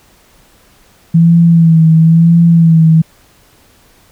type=tone with vibrato; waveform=sine; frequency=164.8 Hz; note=E3; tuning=in tune; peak=-3 dBFS; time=1.14-3.02 s; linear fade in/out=10 ms; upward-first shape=sine; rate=0.99 Hz; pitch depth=44 cents each way; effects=pink hiss -47 dBFS RMS until 4.11 s